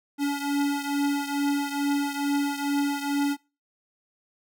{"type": "beating tone pair", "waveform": "square", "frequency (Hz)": [283.8, 286.1], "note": ["C#4", "D4"], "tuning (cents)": [41, -45], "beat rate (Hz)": 2.3, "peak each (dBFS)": [-26, -30], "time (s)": [0.18, 3.37], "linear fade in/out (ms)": 50, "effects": ["noise-tail reverb RT60 0.3 s tail -24 dB re dry"]}